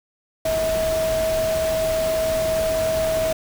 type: tone in noise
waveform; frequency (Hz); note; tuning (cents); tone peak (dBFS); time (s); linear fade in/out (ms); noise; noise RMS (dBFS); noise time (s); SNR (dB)
sine; 642; E5; -46; -19; 0.45-3.33; 5; pink; -29; 0.45-3.33; +7
effects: none